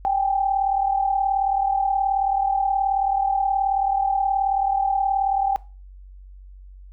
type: tone pair together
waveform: sine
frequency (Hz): 780 / 818.7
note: G5 / G#5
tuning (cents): -9 / -25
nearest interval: minor second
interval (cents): 84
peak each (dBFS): -19 / -25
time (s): 0.05-5.56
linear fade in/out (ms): 0
effects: noise-tail reverb RT60 0.3 s tail -19 dB re dry + added 47 Hz sine -40 dBFS peak until 6.92 s